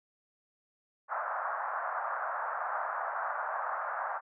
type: band-pass noise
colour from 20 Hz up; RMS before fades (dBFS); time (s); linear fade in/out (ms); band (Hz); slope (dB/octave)
white; -35; 1.08-4.21; 50; 620 to 1500; 48
effects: none